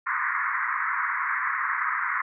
pink band-pass noise, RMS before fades -27 dBFS, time 0.06-2.22 s, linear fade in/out 10 ms, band 1000 to 2100 Hz, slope 96 dB/octave, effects none

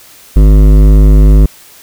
sine tone with hard clipping, 51.1 Hz, G#1, 27 cents flat, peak -3 dBFS, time 0.36-1.46 s, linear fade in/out 5 ms, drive 14 dB, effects white hiss -38 dBFS RMS until 1.82 s

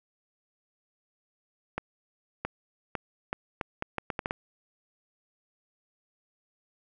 accelerating click train, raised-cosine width 0.5 ms, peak -15 dBFS, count 11, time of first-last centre 1.78-4.309 s, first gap 670 ms, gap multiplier 0.75, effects none

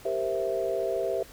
sine chord, C dominant seventh, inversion second, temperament equal, 392 / 466.2 / 523.3 / 659.3 Hz, G4 / Bb4 / C5 / E5, 0 / 0 / 0 / 0 cents, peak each -31 / -33 / -32 / -30 dBFS, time 0.05-1.23 s, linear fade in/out 5 ms, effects pink hiss -50 dBFS RMS until 1.32 s

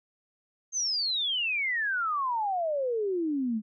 sine exponential sweep, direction down, 6450 to 207.7 Hz, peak -26 dBFS, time 0.72-3.62 s, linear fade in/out 50 ms, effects none

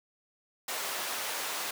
pink high-pass noise, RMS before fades -35 dBFS, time 0.68-1.71 s, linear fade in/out 5 ms, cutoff 660 Hz, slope 12 dB/octave, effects none

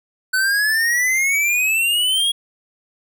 square exponential sweep, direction up, 1500 to 3322 Hz, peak -16 dBFS, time 0.33-2.32 s, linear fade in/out 10 ms, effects none

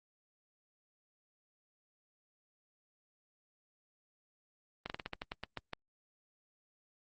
slowing click train, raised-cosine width 0.3 ms, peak -22 dBFS, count 11, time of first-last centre 4.86-5.733 s, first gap 39 ms, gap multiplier 1.17, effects Opus 24 kbps

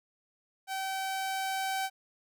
sawtooth tone with level ramp, 769 Hz, G5, 33 cents flat, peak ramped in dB -29 to -26 dBFS, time 0.67-1.9 s, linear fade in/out 50 ms, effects none

